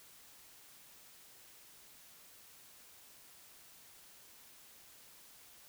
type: silence
effects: white hiss -59 dBFS RMS until 5.68 s